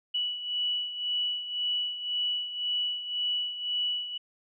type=beating tone pair; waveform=sine; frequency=2948 / 2949.9 Hz; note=F#7 / F#7; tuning=-7 / -6 cents; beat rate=1.9 Hz; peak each=-29 / -35 dBFS; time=0.14-4.18 s; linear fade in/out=10 ms; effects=none